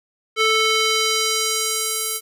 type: tone with band-pass filter sweep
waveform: square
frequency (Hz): 440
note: A4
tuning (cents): 0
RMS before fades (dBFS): -20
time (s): 0.36-2.21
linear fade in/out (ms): 50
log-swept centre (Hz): 2500 to 12000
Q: 0.96
effects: none